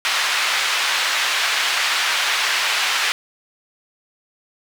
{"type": "band-pass noise", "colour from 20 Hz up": "white", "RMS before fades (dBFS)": -20, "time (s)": [0.05, 3.12], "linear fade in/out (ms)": 0, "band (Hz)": [1100, 3300], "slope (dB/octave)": 12, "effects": []}